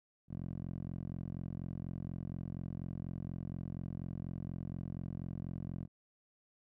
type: tone with band-pass filter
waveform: 10% pulse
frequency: 44.16 Hz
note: F1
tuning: 20 cents sharp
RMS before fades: -42 dBFS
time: 0.28-5.88 s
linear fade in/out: 50 ms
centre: 150 Hz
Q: 1.1
effects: none